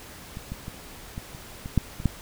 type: clicks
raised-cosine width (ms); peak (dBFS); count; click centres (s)
5; -23 / -20 / -22 / -21 / -29 / -21 / -7 / -23 / -8; 9; 0.371 / 0.52 / 0.681 / 1.179 / 1.349 / 1.659 / 1.777 / 2.001 / 2.057
effects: pink hiss -44 dBFS RMS until 2.21 s